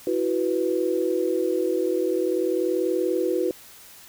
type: chord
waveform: sine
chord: E suspended second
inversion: none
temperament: equal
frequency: 329.6 / 370 / 493.9 Hz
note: E4 / F#4 / B4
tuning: 0 / 0 / 0 cents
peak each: -26 / -24 / -26 dBFS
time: 0.07-3.51 s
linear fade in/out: 2 ms
effects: white hiss -47 dBFS RMS until 4.08 s